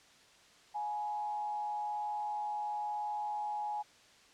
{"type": "tone with frequency modulation", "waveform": "sine", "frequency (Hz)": 838, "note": "G#5", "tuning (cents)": 15, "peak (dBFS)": -34, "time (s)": [0.74, 3.83], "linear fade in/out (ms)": 20, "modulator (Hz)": 125, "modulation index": 0.37, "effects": ["white hiss -61 dBFS RMS until 4.33 s", "low-pass 6000 Hz 12 dB/octave"]}